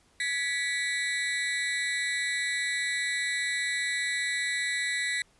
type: tone with amplitude modulation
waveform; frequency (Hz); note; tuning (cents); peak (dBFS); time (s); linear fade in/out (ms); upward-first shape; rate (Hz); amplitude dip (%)
35% pulse; 1965; B6; -9; -22; 0.2-5.22; 2; sine; 285; 85
effects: pink hiss -64 dBFS RMS until 5.39 s + resampled to 24000 Hz